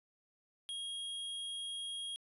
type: tone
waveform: square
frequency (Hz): 3270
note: G#7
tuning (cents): -28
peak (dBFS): -40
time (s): 0.69-2.16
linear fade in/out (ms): 0
effects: resampled to 32000 Hz + 13-bit